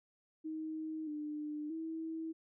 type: tone with pitch steps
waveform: sine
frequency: 314.8 / 299.8 / 323 Hz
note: D#4 / D4 / E4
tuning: +20 / +36 / -35 cents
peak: -38 dBFS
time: 0.44-2.33 s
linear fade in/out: 20 ms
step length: 630 ms
effects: none